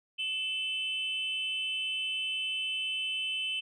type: tone pair together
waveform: sine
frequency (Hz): 2638 / 3045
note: E7 / F#7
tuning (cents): +1 / +49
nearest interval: major second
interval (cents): 248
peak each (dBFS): -33 / -31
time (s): 0.18-3.61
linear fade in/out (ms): 20
effects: tanh soft clip ceiling -26 dBFS